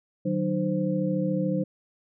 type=tone cluster; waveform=sine; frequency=152.6 / 186.4 / 303.6 / 520 Hz; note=D#3 / F#3 / D#4 / C5; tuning=-33 / +13 / -42 / -11 cents; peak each=-31 / -26 / -30 / -30 dBFS; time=0.25-1.64 s; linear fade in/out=10 ms; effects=none